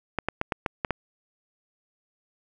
clicks, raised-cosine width 0.5 ms, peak -10 dBFS, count 7, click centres 0.187 / 0.286 / 0.414 / 0.522 / 0.662 / 0.848 / 0.907 s, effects none

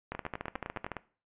two click trains, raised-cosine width 0.5 ms, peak -21 / -20 dBFS, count 9 / 12, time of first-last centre 0.15-0.967 / 0.12-0.917 s, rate 9.79 / 13.8 Hz, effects noise-tail reverb RT60 0.4 s tail -18 dB re dry + resampled to 8000 Hz

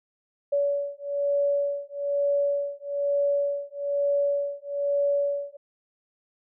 sine beating tone pair, 568 / 569.1 Hz, C#5 / C#5, +42 / +45 cents, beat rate 1.1 Hz, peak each -26 dBFS, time 0.52-5.57 s, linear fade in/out 10 ms, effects none

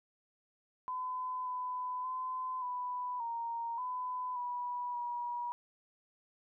sine tone with pitch steps, 1012 / 1003 / 1021 / 992 / 930 / 1004 / 978 / 963 Hz, B5 / B5 / C6 / B5 / A#5 / B5 / B5 / B5, +42 / +26 / -43 / +7 / -4 / +28 / -17 / -44 cents, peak -35 dBFS, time 0.88-5.52 s, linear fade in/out 0 ms, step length 580 ms, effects none

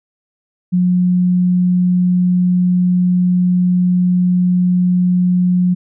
sine tone, 180 Hz, F#3, 47 cents flat, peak -10 dBFS, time 0.72-5.75 s, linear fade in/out 20 ms, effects none

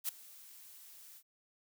blue noise with ADSR envelope, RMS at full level -33 dBFS, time 0.04-1.23 s, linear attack 45 ms, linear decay 8 ms, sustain -22 dB, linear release 64 ms, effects none

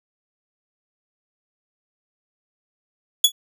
sawtooth tone with exponential decay, 3388 Hz, G#7, 34 cents sharp, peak -4 dBFS, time 3.24-3.32 s, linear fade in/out 5 ms, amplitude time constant 17 ms, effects none

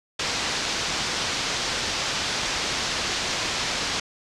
white low-pass noise, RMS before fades -27 dBFS, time 0.19-4 s, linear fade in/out 5 ms, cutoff 6000 Hz, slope 24 dB/octave, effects low-pass 10000 Hz 12 dB/octave

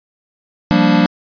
square chord, G minor seventh, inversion third, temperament equal, 174.61 / 196 / 233.1 / 293.7 Hz, F3 / G3 / Bb3 / D4, 0 / 0 / 0 / 0 cents, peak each -16 dBFS, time 0.71-1.06 s, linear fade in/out 0 ms, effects resampled to 11025 Hz

